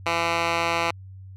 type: tone with band-pass filter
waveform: 10% pulse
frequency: 168.3 Hz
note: E3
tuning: 36 cents sharp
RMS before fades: -24 dBFS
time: 0.06-0.91 s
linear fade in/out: 5 ms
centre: 1900 Hz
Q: 0.97
effects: added 95 Hz sine -39 dBFS peak until 1.36 s